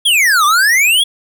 square exponential two-way sweep, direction down then up, 3428 to 1146 to 3428 Hz, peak -9 dBFS, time 0.05-1.04 s, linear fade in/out 10 ms, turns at 0.45 s, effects none

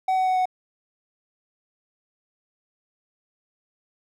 triangle tone with pitch steps, 754 / 749.2 / 744.5 / 739.8 Hz, F#5 / F#5 / F#5 / F#5, +32 / +21 / +11 / 0 cents, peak -17 dBFS, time 0.08-0.456 s, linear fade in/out 5 ms, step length 94 ms, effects none

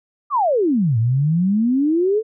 sine exponential two-way sweep, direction down then up, 1231 to 108.9 to 452.6 Hz, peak -14 dBFS, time 0.3-2.23 s, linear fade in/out 50 ms, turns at 0.98 s, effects none

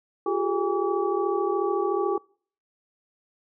sine tone cluster, 350.9 / 393.6 / 427.4 / 813 / 1145 Hz, F4 / G4 / G#4 / G#5 / D6, +8 / +7 / +50 / -37 / -44 cents, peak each -28 / -26 / -30 / -31 / -31 dBFS, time 0.26-2.18 s, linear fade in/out 5 ms, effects noise-tail reverb RT60 0.5 s tail -26 dB re dry

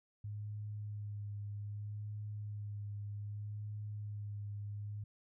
sine tone with vibrato, 103.83 Hz, G#2, in tune, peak -40 dBFS, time 0.24-5.04 s, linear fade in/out 5 ms, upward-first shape sine, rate 0.64 Hz, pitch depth 20 cents each way, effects none

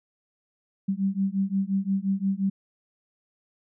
sine beating tone pair, 191.8 / 197.5 Hz, G3 / G3, -37 / +13 cents, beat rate 5.7 Hz, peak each -26 dBFS, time 0.88-2.5 s, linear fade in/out 10 ms, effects none

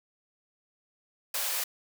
white high-pass noise, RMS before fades -31 dBFS, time 1.34-1.64 s, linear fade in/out 5 ms, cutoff 480 Hz, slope 96 dB/octave, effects none

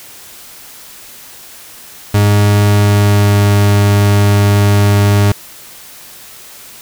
40% pulse tone with pitch glide, 102.8 to 101.8 Hz, G#2 to G#2, -17 to -34 cents, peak -6 dBFS, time 2.14-5.32 s, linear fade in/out 5 ms, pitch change -17 cents, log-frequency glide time 2.66-3.54 s, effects white hiss -35 dBFS RMS until 6.81 s

